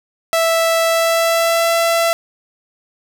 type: tone with pitch glide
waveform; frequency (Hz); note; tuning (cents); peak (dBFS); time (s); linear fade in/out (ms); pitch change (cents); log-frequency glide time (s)
sawtooth; 659.3 to 670; E5 to E5; 0 to +28; -9; 0.33-2.13; 0; +28; 0.85-1.72
effects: none